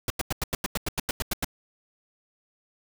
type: noise bursts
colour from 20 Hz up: pink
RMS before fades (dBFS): -27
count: 13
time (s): 0.08-1.446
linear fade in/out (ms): 2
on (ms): 22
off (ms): 90
effects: none